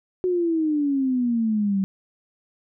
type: exponential sweep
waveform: sine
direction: down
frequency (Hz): 370 to 190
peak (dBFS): -19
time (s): 0.24-1.84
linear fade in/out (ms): 0
effects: none